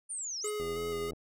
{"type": "linear two-way sweep", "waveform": "sine", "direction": "down then up", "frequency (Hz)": [9397, 4978, 9397], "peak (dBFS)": -35, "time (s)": [0.09, 0.51], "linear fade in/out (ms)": 20, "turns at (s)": 0.4}
{"type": "tone with vibrato", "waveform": "square", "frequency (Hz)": 416, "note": "G#4", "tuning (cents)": 3, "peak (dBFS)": -34, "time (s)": [0.44, 1.11], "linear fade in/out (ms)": 5, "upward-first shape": "square", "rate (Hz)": 3.1, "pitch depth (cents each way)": 21}
{"type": "click train", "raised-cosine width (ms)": 2, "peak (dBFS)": -31, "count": 46, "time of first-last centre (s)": [0.6, 1.133], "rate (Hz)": 84.4}
{"effects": []}